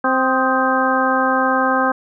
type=harmonic tone with a mistuned harmonic; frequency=261.6 Hz; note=C4; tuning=in tune; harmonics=1 / 2 / 3 / 4 / 5 / 6; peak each=-21 / -21 / -21 / -21 / -21 / -21 dBFS; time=0.04-1.92 s; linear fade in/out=5 ms; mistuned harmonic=5; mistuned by=-67 cents; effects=none